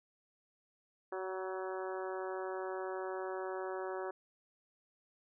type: harmonic tone with a mistuned harmonic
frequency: 187.7 Hz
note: F#3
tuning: 25 cents sharp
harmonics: 2 / 3 / 4 / 5 / 6 / 7 / 8 / 9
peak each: -40 / -44 / -46 / -48 / -50 / -51 / -52 / -53 dBFS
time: 1.12-4.11 s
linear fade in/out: 5 ms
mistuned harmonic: 5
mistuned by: +22 cents
effects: none